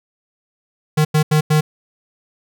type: tone bursts at uneven times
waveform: square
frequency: 153.3 Hz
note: D#3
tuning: 25 cents flat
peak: -12 dBFS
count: 4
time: 0.97-1.05 / 1.14-1.23 / 1.31-1.41 / 1.5-1.61 s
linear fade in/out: 10 ms
effects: none